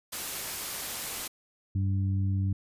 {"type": "noise", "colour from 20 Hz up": "white", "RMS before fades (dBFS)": -35, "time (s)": [0.12, 1.28], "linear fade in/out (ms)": 10}
{"type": "harmonic tone", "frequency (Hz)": 97, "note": "G2", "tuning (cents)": -18, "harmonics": [1, 2, 3], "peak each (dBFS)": [-25, -35, -41], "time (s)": [1.75, 2.53], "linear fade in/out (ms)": 5}
{"effects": ["resampled to 32000 Hz"]}